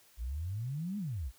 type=exponential two-way sweep; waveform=sine; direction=up then down; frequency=53.7 to 214 to 53.7 Hz; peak=-34 dBFS; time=0.17-1.32 s; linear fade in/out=50 ms; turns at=0.98 s; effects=white hiss -63 dBFS RMS until 1.38 s